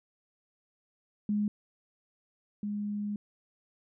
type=tone pair in turn; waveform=sine; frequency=208.1 / 206.7 Hz; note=G#3 / G#3; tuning=+4 / -8 cents; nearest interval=unison; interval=12 cents; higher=first; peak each=-26 / -31 dBFS; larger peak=first; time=1.29-1.48 / 2.63-3.16 s; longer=second; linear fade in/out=2 ms; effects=none